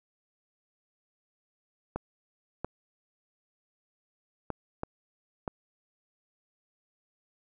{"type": "clicks", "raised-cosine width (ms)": 1, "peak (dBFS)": -18, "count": 5, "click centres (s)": [1.96, 2.646, 4.503, 4.834, 5.478], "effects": []}